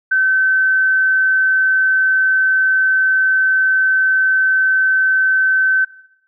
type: tone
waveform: sine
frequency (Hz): 1534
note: G6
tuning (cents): -38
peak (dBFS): -11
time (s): 0.11-5.85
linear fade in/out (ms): 10
effects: noise-tail reverb RT60 0.7 s tail -17 dB re dry